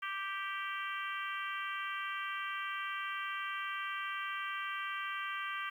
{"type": "harmonic tone with a mistuned harmonic", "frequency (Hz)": 392, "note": "G4", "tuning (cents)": 0, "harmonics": [3, 4, 5, 6, 7, 8], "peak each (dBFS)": [-40, -42, -44, -46, -47, -48], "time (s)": [0.02, 5.7], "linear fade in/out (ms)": 10, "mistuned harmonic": 6, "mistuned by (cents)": -20, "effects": ["11-bit"]}